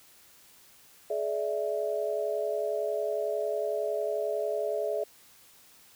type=tone cluster; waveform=sine; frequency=423.4 / 586 / 657 Hz; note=G#4 / D5 / E5; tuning=+33 / -4 / -6 cents; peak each=-32 / -32 / -32 dBFS; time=1.1-5.04 s; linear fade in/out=5 ms; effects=white hiss -57 dBFS RMS until 5.95 s